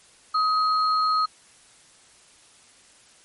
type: tone pair together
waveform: sine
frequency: 1264 / 4252 Hz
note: D#6 / C8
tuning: +27 / +27 cents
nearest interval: octave + major sixth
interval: 2100 cents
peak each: -19 / -30 dBFS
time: 0.34-1.26 s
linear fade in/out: 10 ms
effects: white hiss -54 dBFS RMS until 3.24 s + MP3 48 kbps